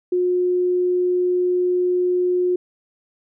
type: tone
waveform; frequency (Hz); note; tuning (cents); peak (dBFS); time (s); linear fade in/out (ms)
sine; 360; F#4; -47; -16; 0.12-2.56; 5
effects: none